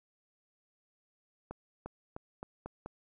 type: accelerating click train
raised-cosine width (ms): 1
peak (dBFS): -27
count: 6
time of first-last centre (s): 1.51-2.86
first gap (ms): 350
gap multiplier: 0.87
effects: none